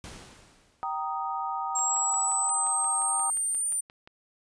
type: noise with exponential decay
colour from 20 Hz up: pink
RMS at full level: -41 dBFS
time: 0.04-1.19 s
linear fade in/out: 1 ms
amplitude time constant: 250 ms
type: chord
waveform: sine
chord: Eb major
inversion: first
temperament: just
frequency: 777.8 / 933.4 / 1244.5 Hz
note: G5 / Bb5 / Eb6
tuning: -14 / +2 / 0 cents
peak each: -33 dBFS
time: 0.83-3.3 s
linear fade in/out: 0 ms
type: exponential sweep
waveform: sine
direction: up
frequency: 7530 to 9150 Hz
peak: -25 dBFS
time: 1.75-3.81 s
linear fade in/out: 10 ms
type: click train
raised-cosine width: 0.3 ms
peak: -32 dBFS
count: 14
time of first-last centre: 1.79-4.075 s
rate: 5.69 Hz
effects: resampled to 22050 Hz